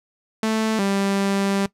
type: tone pair in turn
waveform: sawtooth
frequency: 220 / 197.3 Hz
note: A3 / G3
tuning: 0 / +11 cents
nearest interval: major second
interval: 189 cents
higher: first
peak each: -15 dBFS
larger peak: neither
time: 0.43-0.79 / 0.79-1.66 s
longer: second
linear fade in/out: 2 ms
effects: noise-tail reverb RT60 0.1 s tail -19 dB re dry + low-pass 10000 Hz 12 dB/octave